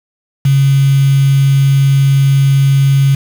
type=tone with quantisation; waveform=sine; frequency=137.2 Hz; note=C#3; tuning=17 cents flat; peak=-6 dBFS; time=0.45-3.15 s; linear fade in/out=5 ms; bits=4; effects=none